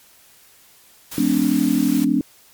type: noise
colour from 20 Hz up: white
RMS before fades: -32 dBFS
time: 1.11-2.05 s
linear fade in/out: 10 ms
type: chord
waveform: sine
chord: D minor seventh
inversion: first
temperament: equal with one note detuned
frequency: 178.39 / 220 / 261.6 / 293.7 Hz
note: F3 / A3 / C4 / D4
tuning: +37 / 0 / 0 / 0 cents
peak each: -25 / -21 / -19 / -19 dBFS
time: 1.18-2.21 s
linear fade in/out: 2 ms
effects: white hiss -51 dBFS RMS until 2.53 s + MP3 96 kbps